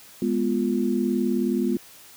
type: chord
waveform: sine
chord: F diminished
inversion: first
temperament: equal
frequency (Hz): 207.7 / 246.9 / 349.2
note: Ab3 / Cb4 / F4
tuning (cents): 0 / 0 / 0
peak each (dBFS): -25 / -24 / -26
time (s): 0.22-1.77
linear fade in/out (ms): 2
effects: white hiss -48 dBFS RMS until 2.16 s + high-pass 60 Hz 12 dB/octave